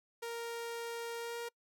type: tone with pitch glide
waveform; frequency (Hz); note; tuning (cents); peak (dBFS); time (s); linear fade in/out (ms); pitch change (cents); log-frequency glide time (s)
sawtooth; 466.2 to 470.3; A#4 to A#4; 0 to +15; -35; 0.22-1.49; 10; +15; 1.18-1.38
effects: noise-tail reverb RT60 0.1 s tail -26 dB re dry